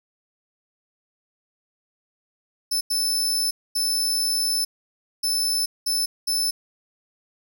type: tone bursts at uneven times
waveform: sawtooth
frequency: 5270 Hz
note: E8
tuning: 1 cent flat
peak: -18 dBFS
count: 6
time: 2.71-2.81 / 2.9-3.51 / 3.75-4.65 / 5.23-5.66 / 5.86-6.06 / 6.27-6.51 s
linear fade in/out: 10 ms
effects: none